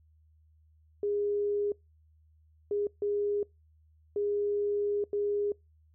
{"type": "tone bursts at uneven times", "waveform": "sine", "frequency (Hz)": 410.1, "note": "G#4", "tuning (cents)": -22, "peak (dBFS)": -27, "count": 5, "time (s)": [[1.03, 1.72], [2.71, 2.87], [3.02, 3.43], [4.16, 5.04], [5.13, 5.52]], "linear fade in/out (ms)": 2, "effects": ["noise-tail reverb RT60 0.2 s tail -25 dB re dry", "added 78 Hz sine -60 dBFS peak until 5.94 s"]}